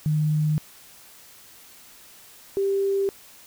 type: tone pair in turn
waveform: sine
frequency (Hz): 152.7 / 393.5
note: D#3 / G4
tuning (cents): -32 / +7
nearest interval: octave + major third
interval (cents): 1639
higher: second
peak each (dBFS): -19 / -20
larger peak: first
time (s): 0.06-0.58 / 2.57-3.09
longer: neither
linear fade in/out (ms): 0
effects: white hiss -49 dBFS RMS until 3.46 s